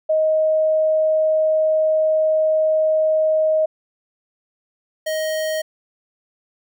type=tone pair in turn; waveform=sine / square; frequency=627 / 627 Hz; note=D#5 / D#5; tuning=+13 / +13 cents; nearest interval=unison; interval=0 cents; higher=neither; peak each=-14 / -21 dBFS; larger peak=first; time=0.09-3.66 / 5.06-5.62 s; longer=first; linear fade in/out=10 ms; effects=none